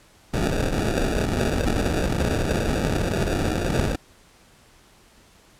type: noise with sample-and-hold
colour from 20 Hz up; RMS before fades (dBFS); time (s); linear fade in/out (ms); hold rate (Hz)
pink; -23; 0.33-3.96; 10; 1050
effects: pink hiss -54 dBFS RMS until 5.59 s + low-pass 11000 Hz 12 dB/octave